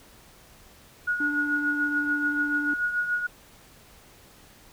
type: tone with tremolo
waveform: sine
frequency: 1450 Hz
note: F#6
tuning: 35 cents flat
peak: -21 dBFS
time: 1.07-3.27 s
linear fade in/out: 10 ms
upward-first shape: triangle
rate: 6.9 Hz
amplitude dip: 65%
type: tone with vibrato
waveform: triangle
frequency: 293.7 Hz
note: D4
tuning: in tune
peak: -27 dBFS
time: 1.2-2.74 s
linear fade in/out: 5 ms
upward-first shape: sine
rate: 17 Hz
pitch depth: 9 cents each way
effects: pink hiss -53 dBFS RMS until 4.72 s